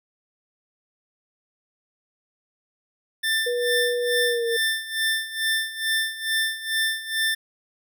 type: tone with tremolo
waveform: 25% pulse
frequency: 1780 Hz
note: A6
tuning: 20 cents sharp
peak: -16 dBFS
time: 3.23-7.35 s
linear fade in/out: 10 ms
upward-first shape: sine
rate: 2.3 Hz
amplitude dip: 80%
type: tone with pitch glide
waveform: sine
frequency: 485.4 to 464.8 Hz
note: B4 to A#4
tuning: -30 to -5 cents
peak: -22 dBFS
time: 3.46-4.57 s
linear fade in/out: 10 ms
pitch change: -75 cents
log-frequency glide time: 4.25-4.46 s
effects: none